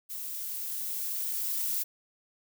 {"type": "noise with level ramp", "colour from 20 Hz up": "violet", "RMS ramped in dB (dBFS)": [-38, -30], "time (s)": [0.09, 1.84], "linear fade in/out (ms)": 20, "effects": []}